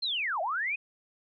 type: linear two-way sweep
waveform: sine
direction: down then up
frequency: 4270 to 612 to 2558 Hz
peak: -28 dBFS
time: 0.02-0.76 s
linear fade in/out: 10 ms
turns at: 0.41 s
effects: none